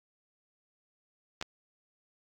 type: clicks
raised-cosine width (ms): 0.2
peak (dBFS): -18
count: 2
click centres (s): 1.413 / 1.425
effects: AAC 48 kbps